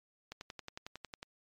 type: click train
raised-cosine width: 0.2 ms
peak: -26 dBFS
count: 11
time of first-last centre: 0.32-1.229 s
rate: 11 Hz
effects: MP3 64 kbps